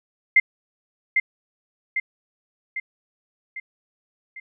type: tone with echo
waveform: sine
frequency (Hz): 2093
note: C7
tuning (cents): 0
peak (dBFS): -10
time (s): 0.36-0.4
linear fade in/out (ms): 5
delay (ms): 800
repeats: 5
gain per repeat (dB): -5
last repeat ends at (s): 4.4
effects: none